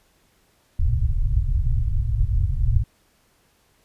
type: low-pass noise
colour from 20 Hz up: pink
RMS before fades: -20 dBFS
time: 0.79-2.84 s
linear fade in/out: 5 ms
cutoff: 130 Hz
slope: 96 dB/octave
effects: pink hiss -62 dBFS RMS until 3.84 s + resampled to 32000 Hz